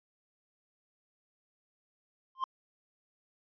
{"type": "tone with exponential growth", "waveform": "triangle", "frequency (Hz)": 1053, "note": "C6", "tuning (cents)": 11, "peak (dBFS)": -23, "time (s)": [2.35, 2.44], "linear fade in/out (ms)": 2, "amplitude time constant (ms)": 18, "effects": ["resampled to 11025 Hz"]}